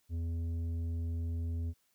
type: tone with tanh clipping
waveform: sine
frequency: 83.5 Hz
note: E2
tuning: 23 cents sharp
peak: -34 dBFS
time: 0.09-1.74 s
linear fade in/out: 50 ms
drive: 8 dB
effects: white hiss -74 dBFS RMS until 1.94 s